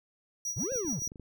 square tone with tremolo, 5790 Hz, F#8, 38 cents flat, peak -31 dBFS, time 0.45-1.08 s, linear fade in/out 2 ms, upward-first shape sine, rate 7.1 Hz, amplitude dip 70%
triangle linear two-way sweep, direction up then down, 69.3 to 557 to 106.4 Hz, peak -30 dBFS, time 0.56-1 s, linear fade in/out 10 ms, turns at 0.72 s
clicks, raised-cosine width 3 ms, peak -34 dBFS, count 11, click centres 0.631 / 0.721 / 0.758 / 0.849 / 0.882 / 0.927 / 1.02 / 1.074 / 1.119 / 1.158 / 1.197 s
effects none

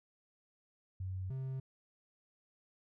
sine / triangle tone pair in turn, 93.6 / 132.12 Hz, F#2 / C3, +20 / +17 cents, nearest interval tritone, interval 597 cents, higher second, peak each -37 / -35 dBFS, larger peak second, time 1-1.3 / 1.3-1.6 s, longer neither, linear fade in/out 5 ms, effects none

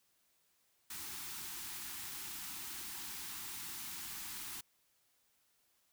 white band-stop noise, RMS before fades -45 dBFS, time 0.9-4.61 s, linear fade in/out 5 ms, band 390 to 760 Hz, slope 96 dB/octave, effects white hiss -75 dBFS RMS until 5.92 s

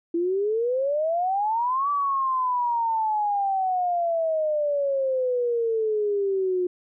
sine exponential two-way sweep, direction up then down, 331.8 to 1160 to 356.8 Hz, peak -21 dBFS, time 0.14-6.67 s, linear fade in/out 5 ms, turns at 1.9 s, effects none

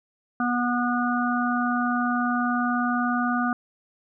harmonic tone, 243.6 Hz, B3, 24 cents flat, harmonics 1 / 3 / 5 / 6, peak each -24 / -29 / -28 / -29 dBFS, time 0.4-3.53 s, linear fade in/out 2 ms, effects none

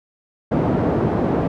pink band-pass noise, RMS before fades -19 dBFS, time 0.51-1.48 s, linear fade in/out 10 ms, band 120 to 630 Hz, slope 12 dB/octave, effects none

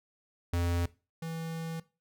square tone pair in turn, 86.4 / 163.67 Hz, F2 / E3, -18 / -12 cents, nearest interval major seventh, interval 1106 cents, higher second, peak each -28 / -36 dBFS, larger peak first, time 0.53-0.86 / 1.22-1.8 s, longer second, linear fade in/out 5 ms, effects noise-tail reverb RT60 0.3 s tail -19 dB re dry

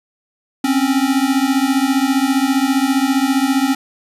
square beating tone pair, 261.6 / 276.6 Hz, C4 / C#4, 0 / -4 cents, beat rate 15 Hz, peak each -17 / -17 dBFS, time 0.64-3.75 s, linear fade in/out 5 ms, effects resampled to 32000 Hz + 8-bit

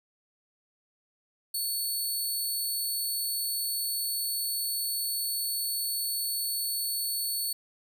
10% pulse tone, 4435 Hz, C#8, in tune, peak -22 dBFS, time 1.54-7.53 s, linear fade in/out 5 ms, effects none

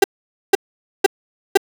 35% pulse tone bursts, 392 Hz, G4, in tune, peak -5 dBFS, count 4, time 0.02-1.574 s, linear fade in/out 5 ms, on 21 ms, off 490 ms, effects none

